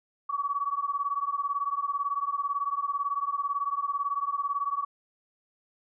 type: beating tone pair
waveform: sine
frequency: 1125 / 1143 Hz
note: C#6 / D6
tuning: +25 / -47 cents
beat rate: 18 Hz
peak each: -30 / -30 dBFS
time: 0.29-4.85 s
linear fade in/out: 10 ms
effects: none